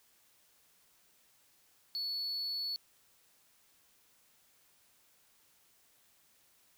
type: tone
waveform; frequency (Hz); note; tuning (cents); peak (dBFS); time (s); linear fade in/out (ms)
sine; 4420; C#8; -6; -32; 1.95-2.76; 0
effects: tanh soft clip ceiling -33 dBFS + white hiss -68 dBFS RMS until 6.77 s